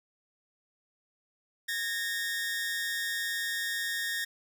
sawtooth tone pair together, 1661.2 / 1839.4 Hz, G#6 / A#6, 0 / -24 cents, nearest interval major second, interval 176 cents, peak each -34 / -28 dBFS, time 1.68-4.25 s, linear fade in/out 10 ms, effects none

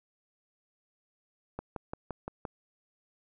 click train, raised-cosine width 1 ms, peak -22 dBFS, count 6, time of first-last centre 1.59-2.452 s, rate 5.8 Hz, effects none

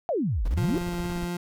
sine exponential two-way sweep, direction down then up, 740 to 37.93 to 390.6 Hz, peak -23 dBFS, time 0.09-0.78 s, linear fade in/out 0 ms, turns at 0.46 s
brown noise with tremolo, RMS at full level -34 dBFS, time 0.45-1.28 s, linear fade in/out 5 ms, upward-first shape square, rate 17 Hz, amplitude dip 75%
30% pulse tone with vibrato, 174.61 Hz, F3, in tune, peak -26 dBFS, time 0.57-1.37 s, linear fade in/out 5 ms, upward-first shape triangle, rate 4.3 Hz, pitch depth 9 cents each way
effects none

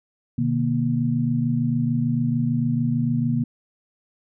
sine tone cluster, 125.2 / 151.9 / 236.4 Hz, B2 / D#3 / A#3, +24 / -41 / +24 cents, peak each -24 / -25 / -22 dBFS, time 0.38-3.44 s, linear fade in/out 5 ms, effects none

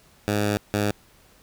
10% pulse tone pair in turn, 103.83 / 103.31 Hz, G#2 / G#2, 0 / -9 cents, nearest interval unison, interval 9 cents, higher first, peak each -13 dBFS, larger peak neither, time 0.28-0.57 / 0.74-0.91 s, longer first, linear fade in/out 0 ms, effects pink hiss -56 dBFS RMS until 1.42 s

